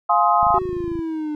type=chord; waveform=sine; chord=F minor seventh; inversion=none; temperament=just; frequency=698.5 / 838.1 / 1047.7 / 1257.2 Hz; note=F5 / Ab5 / C6 / Eb6; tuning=0 / +16 / +2 / +18 cents; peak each=-19 dBFS; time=0.09-0.59 s; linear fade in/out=10 ms
type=click train; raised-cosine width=5 ms; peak=-21 dBFS; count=16; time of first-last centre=0.43-0.992 s; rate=26.7 Hz
type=exponential sweep; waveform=triangle; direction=down; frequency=379.2 to 297.9 Hz; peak=-21 dBFS; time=0.54-1.35 s; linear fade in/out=2 ms
effects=none

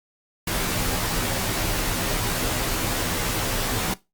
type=noise with comb filter; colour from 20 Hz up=pink; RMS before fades=-25 dBFS; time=0.47-3.94 s; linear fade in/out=5 ms; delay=14 ms; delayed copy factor=-0.8; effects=noise-tail reverb RT60 0.2 s tail -18 dB re dry + Opus 48 kbps

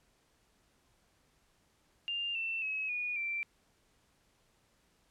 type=tone with pitch steps; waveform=sine; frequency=2800 / 2680 / 2565 / 2454 / 2349 Hz; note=F7 / E7 / E7 / D#7 / D7; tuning=+4 / +28 / -48 / -25 / 0 cents; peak=-33 dBFS; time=2.08-3.43 s; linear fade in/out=0 ms; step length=270 ms; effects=pink hiss -71 dBFS RMS until 5.1 s + low-pass 11000 Hz 12 dB/octave

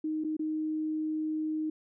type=tone with dropouts; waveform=sine; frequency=311.1 Hz; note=D#4; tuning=in tune; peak=-29 dBFS; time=0.04-1.7 s; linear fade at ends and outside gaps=5 ms; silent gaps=0.239-0.245 / 0.368-0.393 s; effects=none

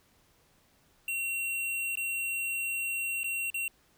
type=tone with dropouts; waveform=square; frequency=2737 Hz; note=F7; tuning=36 cents flat; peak=-31 dBFS; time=1.08-3.68 s; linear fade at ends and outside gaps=2 ms; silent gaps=1.955-1.972 / 3.233-3.242 / 3.502-3.543 s; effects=pink hiss -66 dBFS RMS until 3.97 s

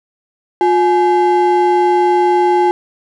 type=ring-modulated tone; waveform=triangle; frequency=600 Hz; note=D5; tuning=37 cents sharp; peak=-4 dBFS; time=0.61-2.71 s; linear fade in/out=0 ms; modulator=244 Hz; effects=none

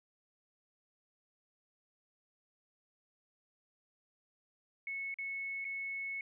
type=tone with dropouts; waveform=sine; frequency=2200 Hz; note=C#7; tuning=14 cents flat; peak=-37 dBFS; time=4.87-6.21 s; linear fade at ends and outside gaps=2 ms; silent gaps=5.142-5.186 / 5.645-5.65 s; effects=none

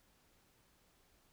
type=silence; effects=pink hiss -71 dBFS RMS until 1.32 s

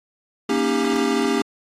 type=chord; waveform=square; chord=Eb dominant seventh; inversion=second; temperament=equal with one note detuned; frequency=233.1 / 277.2 / 311.1 / 398.6 Hz; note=Bb3 / Db4 / Eb4 / G4; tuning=0 / 0 / 0 / +29 cents; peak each=-25 / -24 / -27 / -23 dBFS; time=0.49-1.42 s; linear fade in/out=5 ms; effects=low-pass 8000 Hz 12 dB/octave + AAC 48 kbps

